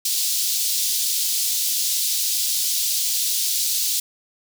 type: high-pass noise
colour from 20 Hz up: pink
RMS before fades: -22 dBFS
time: 0.05-4 s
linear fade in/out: 5 ms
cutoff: 3900 Hz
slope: 24 dB/octave
effects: none